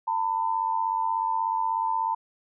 sine tone pair together, 901.5 / 998 Hz, A5 / B5, +42 / +18 cents, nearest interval major second, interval 176 cents, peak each -25 / -28 dBFS, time 0.07-2.15 s, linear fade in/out 10 ms, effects none

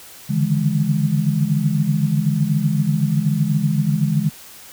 sine tone cluster, 143.1 / 151.1 / 164.2 / 207.2 Hz, D3 / D3 / E3 / G#3, -45 / +50 / -6 / -4 cents, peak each -21 dBFS, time 0.29-4.3 s, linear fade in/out 20 ms, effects white hiss -41 dBFS RMS until 4.72 s

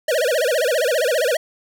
square tone with vibrato, 554.4 Hz, C#5, in tune, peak -17 dBFS, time 0.08-1.37 s, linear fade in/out 5 ms, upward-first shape sine, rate 15 Hz, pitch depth 270 cents each way, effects none

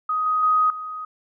sine tone with level steps, 1253 Hz, D#6, 12 cents sharp, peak -20 / -18 / -15 / -29 dBFS, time 0.09-1.05 s, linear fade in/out 5 ms, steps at 0.26 / 0.43 / 0.7 s, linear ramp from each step 2 ms, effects none

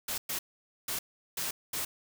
white noise bursts at uneven times, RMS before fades -34 dBFS, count 5, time 0.08-0.18 / 0.29-0.39 / 0.88-0.99 / 1.37-1.51 / 1.73-1.85 s, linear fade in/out 5 ms, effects none

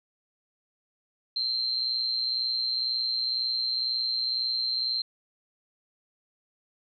sine tone with amplitude modulation, 4139 Hz, C8, 20 cents flat, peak -22 dBFS, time 1.36-5.02 s, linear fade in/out 5 ms, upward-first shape sine, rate 122 Hz, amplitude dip 80%, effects none

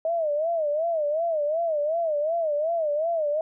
sine tone with vibrato, 630 Hz, D#5, 21 cents sharp, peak -22 dBFS, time 0.05-3.41 s, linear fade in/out 2 ms, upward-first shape sine, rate 2.7 Hz, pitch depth 140 cents each way, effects none

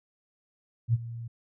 sine tone with ADSR envelope, 116.54 Hz, A#2, in tune, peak -18 dBFS, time 0.88-1.28 s, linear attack 57 ms, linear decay 32 ms, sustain -17 dB, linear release 9 ms, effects none

